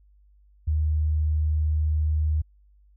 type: tone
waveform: sine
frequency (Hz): 76.9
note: D#2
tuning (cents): -20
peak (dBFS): -20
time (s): 0.67-2.42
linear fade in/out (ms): 10
effects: added 50 Hz sine -54 dBFS peak until 2.96 s